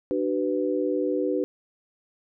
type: tone cluster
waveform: sine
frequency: 298.3 / 378 / 496.5 Hz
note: D4 / F#4 / B4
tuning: +27 / +37 / +9 cents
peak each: -27 dBFS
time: 0.11-1.44 s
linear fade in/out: 0 ms
effects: none